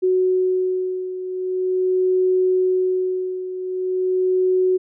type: beating tone pair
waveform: sine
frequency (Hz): 370 / 370.43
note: F#4 / F#4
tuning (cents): 0 / +2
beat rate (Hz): 0.43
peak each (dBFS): -18 / -23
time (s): 0.02-4.78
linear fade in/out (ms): 20
effects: none